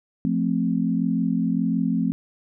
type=chord; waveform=sine; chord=F major; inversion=none; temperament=equal; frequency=174.61 / 220 / 261.6 Hz; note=F3 / A3 / C4; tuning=0 / 0 / 0 cents; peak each=-24 dBFS; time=0.25-2.12 s; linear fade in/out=0 ms; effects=none